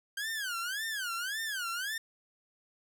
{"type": "tone with vibrato", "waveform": "sawtooth", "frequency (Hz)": 1566, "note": "G6", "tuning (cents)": -2, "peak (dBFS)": -30, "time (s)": [0.17, 1.98], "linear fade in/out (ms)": 5, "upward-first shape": "sine", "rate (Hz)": 1.8, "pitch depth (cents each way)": 250, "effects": []}